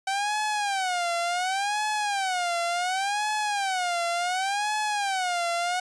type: tone with vibrato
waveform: sawtooth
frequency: 764 Hz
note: G5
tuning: 45 cents flat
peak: -21 dBFS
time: 0.07-5.8 s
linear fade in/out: 5 ms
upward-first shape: sine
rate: 0.69 Hz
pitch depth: 190 cents each way
effects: resampled to 22050 Hz